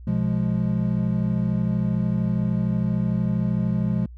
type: chord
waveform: triangle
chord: F diminished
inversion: second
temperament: equal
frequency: 123.47 / 174.61 / 207.7 Hz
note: Cb3 / F3 / Ab3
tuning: 0 / 0 / 0 cents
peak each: -23 / -22 / -23 dBFS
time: 0.07-4.06 s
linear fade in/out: 5 ms
effects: added 60 Hz sine -38 dBFS peak until 4.17 s